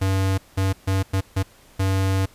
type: tone bursts at uneven times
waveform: square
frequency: 95.9 Hz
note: G2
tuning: 37 cents flat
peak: -19 dBFS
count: 6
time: 0.01-0.38 / 0.57-0.73 / 0.87-1.03 / 1.13-1.21 / 1.36-1.43 / 1.79-2.26 s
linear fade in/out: 10 ms
effects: pink hiss -52 dBFS RMS until 2.34 s + resampled to 32000 Hz